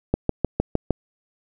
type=click train; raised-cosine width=2 ms; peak=-5 dBFS; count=6; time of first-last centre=0.14-0.907 s; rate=6.52 Hz; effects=none